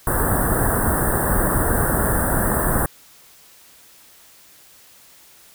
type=band-stop noise; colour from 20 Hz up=pink; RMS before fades=-19 dBFS; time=0.07-2.86 s; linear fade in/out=2 ms; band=1800 to 8300 Hz; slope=96 dB/octave; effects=white hiss -49 dBFS RMS until 5.54 s